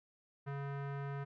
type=tone with low-pass filter; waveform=square; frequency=140 Hz; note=C#3; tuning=18 cents sharp; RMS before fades=-41 dBFS; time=0.46-1.25 s; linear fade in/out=20 ms; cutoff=1600 Hz; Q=1.7; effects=none